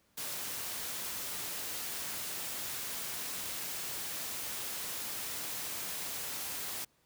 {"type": "noise", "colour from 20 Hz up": "white", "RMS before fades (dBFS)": -39, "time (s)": [0.17, 6.85], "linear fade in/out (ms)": 10, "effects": ["pink hiss -71 dBFS RMS until 7.05 s", "high-pass 60 Hz 12 dB/octave"]}